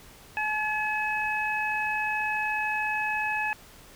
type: harmonic tone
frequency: 854 Hz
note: G#5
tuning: 48 cents sharp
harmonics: 1 / 2 / 3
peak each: -30 / -30 / -30 dBFS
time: 0.37-3.53 s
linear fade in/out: 0 ms
effects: pink hiss -51 dBFS RMS until 3.95 s